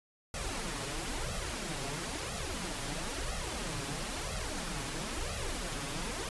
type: noise with flanger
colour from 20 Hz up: pink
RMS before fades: -37 dBFS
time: 0.34-6.29 s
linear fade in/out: 2 ms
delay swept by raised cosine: 1.5 to 7.3 ms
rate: 1 Hz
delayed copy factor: +0.9
effects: resampled to 24000 Hz